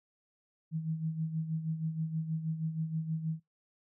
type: tone with tremolo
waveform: sine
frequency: 159.9 Hz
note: D#3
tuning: 48 cents sharp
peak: -29 dBFS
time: 0.71-3.4 s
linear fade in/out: 50 ms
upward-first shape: sine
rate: 6.3 Hz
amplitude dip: 65%
effects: noise-tail reverb RT60 0.2 s tail -22 dB re dry